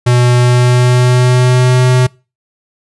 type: tone with pitch glide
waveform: square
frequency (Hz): 122.8 to 126.76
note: B2 to B2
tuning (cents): -9 to +46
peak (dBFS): -7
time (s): 0.06-2.07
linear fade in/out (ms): 10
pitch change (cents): +55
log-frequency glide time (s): 0.36-1.87
effects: noise-tail reverb RT60 0.3 s tail -24 dB re dry + resampled to 24000 Hz